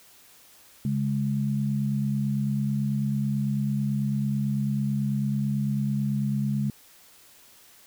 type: tone pair together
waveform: sine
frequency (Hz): 138.62 / 207.7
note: C#3 / G#3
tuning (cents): 0 / 0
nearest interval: perfect fifth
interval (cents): 700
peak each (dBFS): -26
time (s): 0.85-6.7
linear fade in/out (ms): 2
effects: white hiss -54 dBFS RMS until 7.86 s